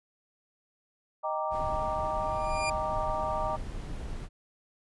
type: chord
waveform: sine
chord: Eb major seventh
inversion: none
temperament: equal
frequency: 622.3 / 784 / 932.3 / 1174.7 Hz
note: Eb5 / G5 / Bb5 / D6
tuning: 0 / 0 / 0 / 0 cents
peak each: -33 / -35 / -34 / -35 dBFS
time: 1.23-3.57 s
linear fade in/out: 20 ms
type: noise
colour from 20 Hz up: brown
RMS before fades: -37 dBFS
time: 1.5-4.29 s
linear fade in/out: 50 ms
type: tone with exponential growth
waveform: sawtooth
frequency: 2403 Hz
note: D7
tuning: 39 cents sharp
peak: -25 dBFS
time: 2.19-2.7 s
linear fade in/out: 5 ms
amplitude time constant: 110 ms
effects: resampled to 24000 Hz